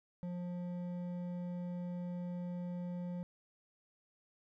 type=tone with hard clipping; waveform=sine; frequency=177 Hz; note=F3; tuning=23 cents sharp; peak=-40 dBFS; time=0.23-3.23 s; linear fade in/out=0 ms; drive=8 dB; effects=none